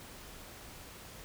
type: silence
effects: pink hiss -50 dBFS RMS until 1.24 s